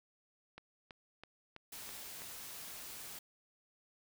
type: click train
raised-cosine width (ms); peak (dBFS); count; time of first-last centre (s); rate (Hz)
0.3; -33; 6; 0.58-2.219; 3.05
type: noise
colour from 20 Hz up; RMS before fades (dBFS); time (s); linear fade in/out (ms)
white; -48; 1.72-3.19; 5
effects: none